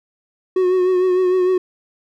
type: tone with vibrato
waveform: triangle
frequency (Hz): 367.4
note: F#4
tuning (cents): -12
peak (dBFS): -11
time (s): 0.56-1.58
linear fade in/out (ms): 5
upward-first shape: triangle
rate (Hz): 6.6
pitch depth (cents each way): 40
effects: none